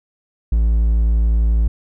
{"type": "tone", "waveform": "triangle", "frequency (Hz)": 55.8, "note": "A1", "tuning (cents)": 25, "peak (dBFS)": -10, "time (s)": [0.52, 1.68], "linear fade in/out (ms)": 5, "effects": []}